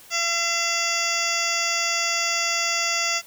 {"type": "harmonic tone with a mistuned harmonic", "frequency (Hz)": 680, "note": "F5", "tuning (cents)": -46, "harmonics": [1, 2, 3, 4, 5, 7, 8, 9, 10], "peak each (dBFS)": [-33, -30, -28, -28, -33, -29, -32, -30, -30], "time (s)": [0.1, 3.22], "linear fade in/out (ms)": 50, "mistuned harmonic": 9, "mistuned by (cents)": -49, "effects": ["white hiss -48 dBFS RMS until 3.26 s"]}